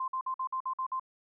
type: tone bursts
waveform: sine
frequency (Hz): 1043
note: C6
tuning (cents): -6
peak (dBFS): -30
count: 8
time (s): 0-0.997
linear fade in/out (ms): 5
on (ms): 80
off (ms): 51
effects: none